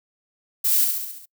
violet noise with echo, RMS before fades -20 dBFS, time 0.64-0.85 s, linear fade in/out 10 ms, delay 68 ms, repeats 6, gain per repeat -4 dB, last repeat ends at 1.258 s, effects noise-tail reverb RT60 0.1 s tail -24 dB re dry

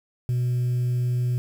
sine tone, 123.47 Hz, B2, in tune, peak -18 dBFS, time 0.29-1.38 s, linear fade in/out 0 ms, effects tanh soft clip ceiling -20 dBFS + 8-bit

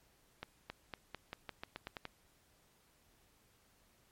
accelerating click train, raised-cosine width 0.3 ms, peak -26 dBFS, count 11, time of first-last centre 0.43-2.053 s, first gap 270 ms, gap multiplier 0.88, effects pink hiss -70 dBFS RMS until 4.11 s + MP3 64 kbps

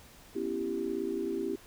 sine chord, C# half-diminished seventh, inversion third, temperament equal with one note detuned, 246.9 / 277.2 / 333.8 / 392 Hz, B3 / C#4 / E4 / G4, 0 / 0 / +22 / 0 cents, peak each -39 / -39 / -35 / -34 dBFS, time 0.35-1.56 s, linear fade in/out 10 ms, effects pink hiss -55 dBFS RMS until 1.66 s

